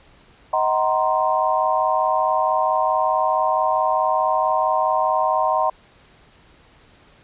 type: chord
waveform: sine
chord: C half-diminished seventh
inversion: first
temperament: just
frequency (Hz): 627.9 / 753.5 / 941.9 / 1046.5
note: Eb5 / Gb5 / Bb5 / C6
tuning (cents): +16 / +31 / +18 / 0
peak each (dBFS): -22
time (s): 0.53-5.7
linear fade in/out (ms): 5
effects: pink hiss -52 dBFS RMS until 7.23 s + resampled to 8000 Hz